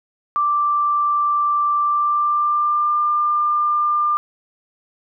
sine tone with pitch glide, 1175 to 1196.9 Hz, D6 to D6, +1 to +32 cents, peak -15 dBFS, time 0.36-4.17 s, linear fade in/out 0 ms, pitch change +31 cents, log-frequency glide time 1.79-2.99 s, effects none

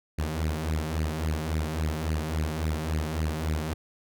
sawtooth tone with flanger, 78.2 Hz, D#2, 9 cents sharp, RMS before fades -29 dBFS, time 0.18-3.74 s, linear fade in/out 10 ms, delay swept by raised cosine 0.43 to 5.73 ms, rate 3.6 Hz, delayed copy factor +0.75, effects none

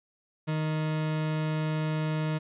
40% pulse tone, 155.56 Hz, D#3, in tune, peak -26 dBFS, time 0.47-2.39 s, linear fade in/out 20 ms, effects resampled to 8000 Hz + 11-bit

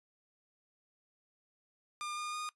sawtooth tone with pitch steps, 1204 / 1215.2 / 1226.5 Hz, D6 / D#6 / D#6, +43 / -41 / -25 cents, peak -34 dBFS, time 2.01-2.49 s, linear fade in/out 0 ms, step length 160 ms, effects noise-tail reverb RT60 0.1 s tail -18 dB re dry + resampled to 24000 Hz

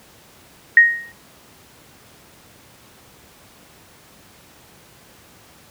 sine tone with exponential decay, 1870 Hz, A#6, 5 cents sharp, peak -3 dBFS, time 0.77-1.12 s, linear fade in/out 2 ms, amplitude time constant 76 ms, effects pink hiss -48 dBFS RMS until 5.7 s + high-pass 80 Hz 12 dB/octave

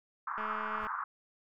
white band-pass noise, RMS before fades -37 dBFS, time 0.27-1.04 s, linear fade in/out 5 ms, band 1000 to 1400 Hz, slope 48 dB/octave
click train, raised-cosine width 0.5 ms, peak -28 dBFS, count 106, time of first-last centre 0.38-0.868 s, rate 215 Hz
brown noise with exponential growth, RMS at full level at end -45 dBFS, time 0.67-0.85 s, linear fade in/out 0 ms, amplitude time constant 38 ms
effects none

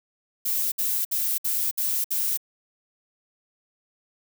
violet noise bursts, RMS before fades -25 dBFS, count 6, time 0.45-2.375 s, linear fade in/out 10 ms, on 270 ms, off 61 ms, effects none

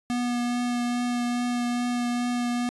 square tone with vibrato, 242.7 Hz, B3, 30 cents flat, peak -25 dBFS, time 0.1-2.69 s, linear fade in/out 0 ms, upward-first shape triangle, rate 2.4 Hz, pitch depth 13 cents each way, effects resampled to 24000 Hz

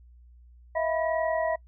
sine tone cluster, 643 / 684 / 986 / 1917 Hz, E5 / F5 / B5 / A#6, -43 / -36 / -3 / +48 cents, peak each -26 / -32 / -33 / -35 dBFS, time 0.75-1.56 s, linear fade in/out 10 ms, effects noise-tail reverb RT60 0.1 s tail -24 dB re dry + added 60 Hz sine -50 dBFS peak until 1.67 s

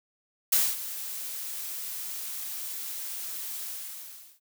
blue noise with ADSR envelope, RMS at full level -21 dBFS, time 0.52-4.4 s, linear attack 8 ms, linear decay 230 ms, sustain -15 dB, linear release 780 ms, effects none

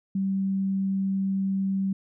sine tone, 193.5 Hz, G3, 22 cents flat, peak -23 dBFS, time 0.15-1.93 s, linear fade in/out 5 ms, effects none

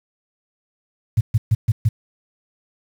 sine tone bursts, 110 Hz, A2, in tune, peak -11 dBFS, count 5, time 1.17-1.89 s, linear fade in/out 10 ms, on 40 ms, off 130 ms, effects 7-bit

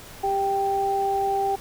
sine tone pair together, 395.4 / 784 Hz, G4 / G5, +15 / 0 cents, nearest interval octave, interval 1185 cents, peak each -26 / -22 dBFS, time 0.23-1.56 s, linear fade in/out 10 ms, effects pink hiss -43 dBFS RMS until 1.6 s

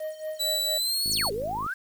triangle tone with tremolo, 622.3 Hz, D#5, in tune, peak -27 dBFS, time 0-0.78 s, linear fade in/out 5 ms, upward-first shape sine, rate 4.4 Hz, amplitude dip 80%
sawtooth tone with pitch glide, 3951 to 4384 Hz, B7 to C#8, 0 to -20 cents, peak -22 dBFS, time 0.39-1.3 s, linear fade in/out 20 ms, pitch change +180 cents, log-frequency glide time 0.77-1.04 s
click train, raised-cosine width 3 ms, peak -27 dBFS, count 33, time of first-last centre 1.06-1.664 s, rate 53 Hz
sine exponential two-way sweep, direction down then up, 9670 to 388.1 to 1648 Hz, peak -28 dBFS, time 1.1-1.74 s, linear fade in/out 10 ms, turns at 1.32 s
effects 8-bit

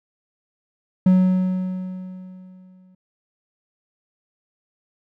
triangle tone with exponential decay, 185 Hz, F#3, in tune, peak -8 dBFS, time 1.06-2.95 s, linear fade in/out 5 ms, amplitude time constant 410 ms, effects none

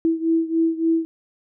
sine beating tone pair, 326.4 / 329.9 Hz, E4 / E4, -17 / +1 cents, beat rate 3.5 Hz, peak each -19 / -22 dBFS, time 0.05-1.05 s, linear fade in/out 0 ms, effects none

